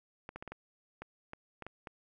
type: clicks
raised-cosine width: 0.5 ms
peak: -28 dBFS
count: 10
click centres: 0.291 / 0.36 / 0.425 / 0.477 / 0.52 / 1.02 / 1.334 / 1.623 / 1.666 / 1.872 s
effects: none